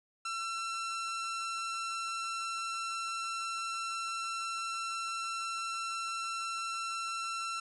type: tone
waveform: sawtooth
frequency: 1347 Hz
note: E6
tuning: 37 cents sharp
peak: -31 dBFS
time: 0.25-7.6 s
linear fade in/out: 5 ms
effects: resampled to 22050 Hz